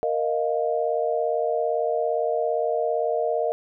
sine chord, Bb suspended fourth, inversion none, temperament just, 466.2 / 621.6 / 699.2 Hz, Bb4 / Eb5 / F5, 0 / -2 / +2 cents, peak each -25 / -25 / -27 dBFS, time 0.03-3.52 s, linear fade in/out 0 ms, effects none

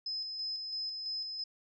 sine tone with tremolo, 5100 Hz, D#8, 42 cents sharp, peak -34 dBFS, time 0.06-1.44 s, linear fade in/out 5 ms, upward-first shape square, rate 3 Hz, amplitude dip 35%, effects none

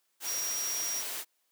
sine tone in noise, 5690 Hz, F8, 31 cents sharp, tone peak -32 dBFS, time 0.24-1.04 s, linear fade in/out 50 ms, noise white, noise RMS -37 dBFS, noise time 0.2-1.25 s, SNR +2 dB, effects white hiss -75 dBFS RMS until 1.51 s + high-pass 300 Hz 12 dB/octave

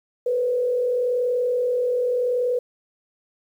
sine tone with frequency modulation, 493.9 Hz, B4, in tune, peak -19 dBFS, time 0.26-2.59 s, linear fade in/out 5 ms, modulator 40.8 Hz, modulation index 0.48, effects 9-bit

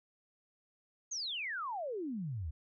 sine exponential sweep, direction down, 6645 to 70 Hz, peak -36 dBFS, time 1.11-2.51 s, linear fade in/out 10 ms, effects none

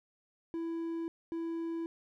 triangle tone pair in turn, 331.5 / 331.5 Hz, E4 / E4, +10 / +10 cents, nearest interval unison, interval 0 cents, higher neither, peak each -32 / -32 dBFS, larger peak neither, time 0.54-1.08 / 1.32-1.86 s, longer neither, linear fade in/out 0 ms, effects none

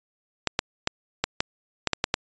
clicks, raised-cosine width 0.2 ms, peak -4 dBFS, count 9, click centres 0.473 / 0.591 / 0.874 / 1.24 / 1.405 / 1.873 / 1.933 / 2.041 / 2.141 s, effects resampled to 16000 Hz

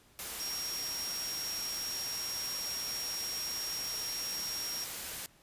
sine tone in noise, 5588 Hz, F8, in tune, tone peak -36 dBFS, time 0.4-4.84 s, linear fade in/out 0 ms, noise white, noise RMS -40 dBFS, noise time 0.19-5.26 s, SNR +1 dB, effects pink hiss -63 dBFS RMS until 5.42 s + resampled to 32000 Hz

